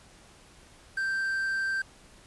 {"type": "tone with quantisation", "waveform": "triangle", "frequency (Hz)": 1568, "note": "G6", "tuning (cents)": 0, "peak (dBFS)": -25, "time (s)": [0.97, 1.82], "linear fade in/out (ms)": 5, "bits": 8, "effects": ["pink hiss -55 dBFS RMS until 2.26 s", "resampled to 24000 Hz"]}